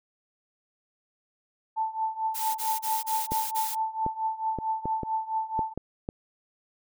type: tone with tremolo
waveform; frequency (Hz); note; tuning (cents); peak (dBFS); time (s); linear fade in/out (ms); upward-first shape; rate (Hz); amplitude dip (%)
sine; 883; A5; +6; -23; 1.76-5.74; 20; triangle; 4.5; 90
type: noise bursts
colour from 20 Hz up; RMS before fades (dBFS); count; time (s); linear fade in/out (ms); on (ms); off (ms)
blue; -33; 6; 2.34-3.755; 20; 210; 31
type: clicks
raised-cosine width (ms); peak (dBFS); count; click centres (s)
2; -18; 8; 3.32 / 4.064 / 4.587 / 4.856 / 5.033 / 5.592 / 5.776 / 6.089
effects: none